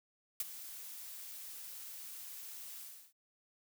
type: noise with ADSR envelope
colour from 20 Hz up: blue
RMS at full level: -34 dBFS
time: 0.4-3.13 s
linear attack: 3 ms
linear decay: 29 ms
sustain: -14 dB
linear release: 330 ms
effects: none